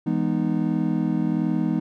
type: chord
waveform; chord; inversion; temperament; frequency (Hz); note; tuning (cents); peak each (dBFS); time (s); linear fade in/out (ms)
triangle; E major seventh; none; just; 164.81 / 206 / 247.2 / 309; E3 / G#3 / B3 / D#4; 0 / -14 / +2 / -12; -24; 0.06-1.8; 10
effects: none